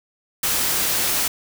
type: noise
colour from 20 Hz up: white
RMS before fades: -21 dBFS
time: 0.43-1.28 s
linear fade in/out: 5 ms
effects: none